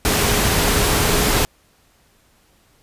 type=tone in noise; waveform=sine; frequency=415.3 Hz; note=G#4; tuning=in tune; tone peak=-27 dBFS; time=0.05-1.45 s; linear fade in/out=0 ms; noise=pink; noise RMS=-17 dBFS; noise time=0.05-1.45 s; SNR=-13 dB; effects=pink hiss -57 dBFS RMS until 2.82 s + resampled to 32000 Hz